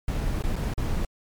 brown noise with dropouts, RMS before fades -26 dBFS, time 0.08-1.05 s, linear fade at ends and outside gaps 2 ms, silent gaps 0.425-0.437 / 0.558-0.562 / 0.738-0.778 s, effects MP3 96 kbps

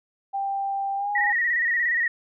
sine tone with pitch glide, 789 to 823 Hz, G5 to G#5, +11 to -16 cents, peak -24 dBFS, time 0.33-1.33 s, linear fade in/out 20 ms, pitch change +73 cents, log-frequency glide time 0.96-1.11 s
sine tone with vibrato, 1894 Hz, A#6, 27 cents sharp, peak -20 dBFS, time 1.15-2.08 s, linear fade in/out 5 ms, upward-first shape square, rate 17 Hz, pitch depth 44 cents each way
effects none

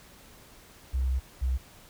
sine tone pair in turn, 64.8 / 64.32 Hz, C2 / C2, -16 / -29 cents, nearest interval unison, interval 13 cents, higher first, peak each -24 dBFS, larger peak neither, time 0.93-1.2 / 1.41-1.58 s, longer first, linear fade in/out 20 ms, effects pink hiss -53 dBFS RMS until 1.89 s

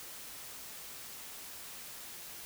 silence, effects white hiss -47 dBFS RMS until 2.45 s

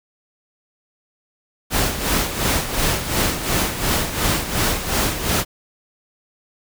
pink noise with tremolo, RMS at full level -18 dBFS, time 1.7-5.45 s, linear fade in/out 50 ms, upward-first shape sine, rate 2.8 Hz, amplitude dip 65%, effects none

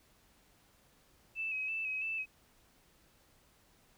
sine tone with vibrato, 2592 Hz, E7, 30 cents flat, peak -34 dBFS, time 1.35-2.26 s, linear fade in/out 50 ms, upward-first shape square, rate 3 Hz, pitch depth 33 cents each way, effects pink hiss -67 dBFS RMS until 3.97 s

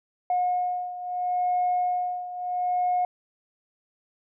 sine beating tone pair, 721 / 721.75 Hz, F#5 / F#5, -45 / -43 cents, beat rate 0.75 Hz, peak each -24 / -28 dBFS, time 0.3-3.05 s, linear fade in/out 2 ms, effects tanh soft clip ceiling -17 dBFS

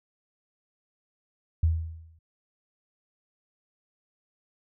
sine tone with exponential decay, 81.3 Hz, E2, 23 cents flat, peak -17 dBFS, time 1.63-2.19 s, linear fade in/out 5 ms, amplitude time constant 120 ms, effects none

